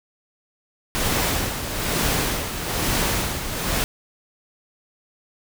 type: noise with tremolo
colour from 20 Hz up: pink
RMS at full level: -21 dBFS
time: 0.95-3.84 s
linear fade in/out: 0 ms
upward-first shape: sine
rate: 1.1 Hz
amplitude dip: 60%
effects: none